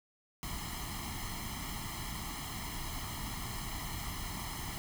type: noise with comb filter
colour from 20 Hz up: pink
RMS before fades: -40 dBFS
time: 0.43-4.78 s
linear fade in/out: 0 ms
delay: 0.97 ms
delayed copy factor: +0.85
effects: none